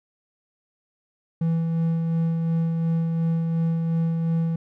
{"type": "tone with tremolo", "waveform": "triangle", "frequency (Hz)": 164.81, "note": "E3", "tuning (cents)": 0, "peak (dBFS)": -17, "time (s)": [1.41, 4.56], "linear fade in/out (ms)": 5, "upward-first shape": "sine", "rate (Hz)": 2.8, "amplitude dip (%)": 30, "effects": []}